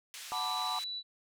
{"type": "band-pass noise", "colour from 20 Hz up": "pink", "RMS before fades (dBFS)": -46, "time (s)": [0.14, 0.84], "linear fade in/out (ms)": 0, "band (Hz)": [2400, 10000], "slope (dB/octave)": 12}
{"type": "tone", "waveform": "sine", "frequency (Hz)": 3951, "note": "B7", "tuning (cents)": 0, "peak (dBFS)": -36, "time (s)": [0.32, 1.03], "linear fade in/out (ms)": 50}
{"type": "chord", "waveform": "sine", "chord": "B minor seventh", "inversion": "second", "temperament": "equal", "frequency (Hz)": [740, 880, 987.8, 1174.7], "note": ["F#5", "A5", "B5", "D6"], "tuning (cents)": [0, 0, 0, 0], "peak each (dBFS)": [-39, -39, -39, -38], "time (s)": [0.32, 0.79], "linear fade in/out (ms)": 0}
{"effects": []}